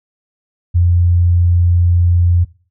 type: tone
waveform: sine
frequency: 87.31 Hz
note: F2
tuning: in tune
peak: -8 dBFS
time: 0.74-2.45 s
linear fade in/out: 20 ms
effects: noise-tail reverb RT60 0.4 s tail -19 dB re dry